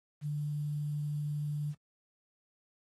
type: tone with quantisation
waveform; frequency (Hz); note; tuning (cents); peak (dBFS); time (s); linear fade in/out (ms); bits
sine; 147.9; D3; +13; -32; 0.21-1.75; 50; 10
effects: AAC 32 kbps